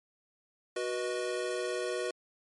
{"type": "chord", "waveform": "square", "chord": "B major", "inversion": "second", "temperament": "equal with one note detuned", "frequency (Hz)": [370, 486.5, 622.3], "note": ["F#4", "B4", "D#5"], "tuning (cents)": [0, -26, 0], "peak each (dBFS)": [-36, -36, -39], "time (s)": [0.76, 2.11], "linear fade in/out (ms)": 5, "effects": ["MP3 48 kbps"]}